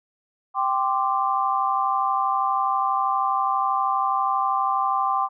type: chord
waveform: sine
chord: G suspended fourth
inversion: none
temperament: equal with one note detuned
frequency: 784 / 1042.3 / 1174.7 Hz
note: G5 / C6 / D6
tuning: 0 / -7 / 0 cents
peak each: -24 dBFS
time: 0.54-5.29 s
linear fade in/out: 50 ms
effects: none